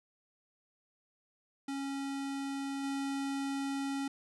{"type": "tone with level steps", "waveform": "square", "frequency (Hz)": 275.4, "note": "C#4", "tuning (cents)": -11, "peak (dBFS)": [-36, -34], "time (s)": [1.68, 4.08], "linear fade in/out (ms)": 5, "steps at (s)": 2.83, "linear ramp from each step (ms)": 10, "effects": ["resampled to 24000 Hz"]}